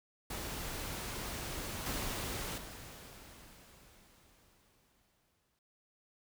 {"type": "noise", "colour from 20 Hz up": "pink", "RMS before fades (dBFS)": -41, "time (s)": [0.3, 2.58], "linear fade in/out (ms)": 5}
{"type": "noise with exponential decay", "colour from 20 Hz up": "pink", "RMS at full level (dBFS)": -39, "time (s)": [1.86, 5.59], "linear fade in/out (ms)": 2, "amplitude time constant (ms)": 810}
{"effects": []}